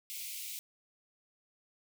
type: high-pass noise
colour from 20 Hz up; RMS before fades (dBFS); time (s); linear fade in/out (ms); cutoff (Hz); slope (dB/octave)
white; -42; 0.1-0.59; 0; 2100; 96
effects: none